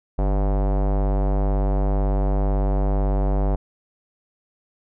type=tone with low-pass filter; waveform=square; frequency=49 Hz; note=G1; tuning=in tune; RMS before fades=-20 dBFS; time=0.18-3.56 s; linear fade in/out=10 ms; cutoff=730 Hz; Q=2; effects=none